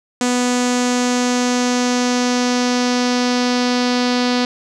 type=tone with low-pass filter sweep; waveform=sawtooth; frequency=246.9 Hz; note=B3; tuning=in tune; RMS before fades=-17 dBFS; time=0.21-4.45 s; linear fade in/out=2 ms; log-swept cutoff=7400 to 4700 Hz; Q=2.8; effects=none